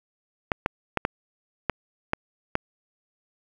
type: clicks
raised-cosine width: 0.5 ms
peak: -7 dBFS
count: 7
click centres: 0.518 / 0.661 / 0.973 / 1.051 / 1.697 / 2.134 / 2.554 s
effects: 7-bit